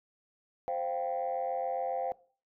sine chord, C suspended fourth, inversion none, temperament just, 523.3 / 697.7 / 784.9 Hz, C5 / F5 / G5, 0 / -2 / +2 cents, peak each -34 dBFS, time 0.68-2.12 s, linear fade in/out 0 ms, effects noise-tail reverb RT60 0.4 s tail -19 dB re dry + tanh soft clip ceiling -24 dBFS

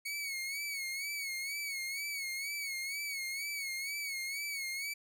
sawtooth tone with vibrato, 2217 Hz, C#7, in tune, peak -33 dBFS, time 0.05-4.94 s, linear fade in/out 10 ms, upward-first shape sine, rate 2.1 Hz, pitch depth 77 cents each way, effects none

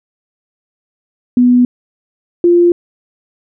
sine tone pair in turn, 246.6 / 347.6 Hz, B3 / F4, -2 / -8 cents, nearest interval tritone, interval 594 cents, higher second, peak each -5 dBFS, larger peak neither, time 1.37-1.65 / 2.44-2.72 s, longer neither, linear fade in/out 2 ms, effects none

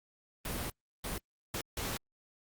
pink noise bursts at uneven times, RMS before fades -37 dBFS, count 4, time 0.45-0.7 / 1.04-1.18 / 1.54-1.61 / 1.77-1.97 s, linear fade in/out 2 ms, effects Opus 32 kbps

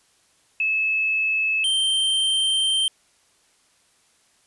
sine / square tone pair in turn, 2600 / 3135 Hz, E7 / G7, -24 / -1 cents, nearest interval minor third, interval 323 cents, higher second, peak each -19 / -19 dBFS, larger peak neither, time 0.6-1.64 / 1.64-2.88 s, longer second, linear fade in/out 2 ms, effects white hiss -61 dBFS RMS until 4.46 s + resampled to 24000 Hz

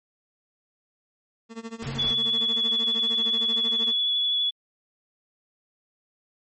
30% pulse tone with tremolo, 227.3 Hz, A#3, 43 cents flat, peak -29 dBFS, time 1.49-3.94 s, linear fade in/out 50 ms, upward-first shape sine, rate 13 Hz, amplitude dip 90%
pink noise, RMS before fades -37 dBFS, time 1.82-2.12 s, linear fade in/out 5 ms
sine tone with exponential decay, 135.6 Hz, C#3, 38 cents flat, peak -29 dBFS, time 1.86-2.83 s, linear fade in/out 2 ms, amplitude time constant 210 ms
sine tone with vibrato, 3407 Hz, G#7, 44 cents sharp, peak -21 dBFS, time 1.98-4.51 s, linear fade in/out 20 ms, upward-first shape sine, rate 12 Hz, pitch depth 16 cents each way
effects MP3 32 kbps

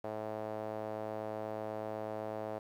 sawtooth tone with band-pass filter, 108.1 Hz, A2, 30 cents flat, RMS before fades -40 dBFS, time 0.04-2.59 s, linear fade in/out 5 ms, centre 620 Hz, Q 2.6, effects 11-bit

